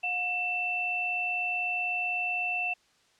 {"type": "tone pair together", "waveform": "sine", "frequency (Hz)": [723, 2672], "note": ["F#5", "E7"], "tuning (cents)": [-40, 23], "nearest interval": "octave + major seventh", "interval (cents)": 2263, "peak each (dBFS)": [-35, -28], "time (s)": [0.03, 2.74], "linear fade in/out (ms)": 10, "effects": ["white hiss -65 dBFS RMS until 3.19 s", "low-pass 6000 Hz 12 dB/octave"]}